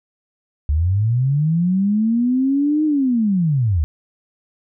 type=linear two-way sweep; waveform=sine; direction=up then down; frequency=69.3 to 311.1 to 69.3 Hz; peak=-14 dBFS; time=0.69-3.84 s; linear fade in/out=0 ms; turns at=2.85 s; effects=none